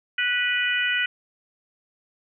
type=harmonic tone with a mistuned harmonic; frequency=493.1 Hz; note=B4; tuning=3 cents flat; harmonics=3 / 4 / 5 / 6; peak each=-25 / -26 / -27 / -28 dBFS; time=0.18-1.06 s; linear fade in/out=5 ms; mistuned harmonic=4; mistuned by=-18 cents; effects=none